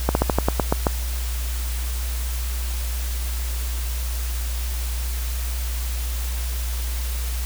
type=slowing click train; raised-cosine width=1 ms; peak=-3 dBFS; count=9; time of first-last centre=0.09-0.868 s; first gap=61 ms; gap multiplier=1.13; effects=added 60 Hz sine -23 dBFS peak until 7.45 s + white hiss -34 dBFS RMS until 7.45 s